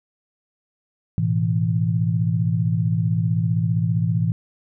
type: chord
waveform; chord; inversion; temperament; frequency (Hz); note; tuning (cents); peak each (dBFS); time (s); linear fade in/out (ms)
sine; A suspended second; none; equal with one note detuned; 110 / 125.41 / 164.81; A2 / B2 / E3; 0 / +27 / 0; -21 / -25 / -21; 1.18-4.32; 0
effects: none